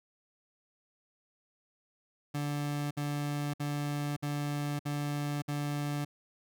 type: tone bursts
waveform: 30% pulse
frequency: 145.6 Hz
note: D3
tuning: 15 cents flat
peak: -29 dBFS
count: 6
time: 2.34-6.05 s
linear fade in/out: 10 ms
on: 570 ms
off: 58 ms
effects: none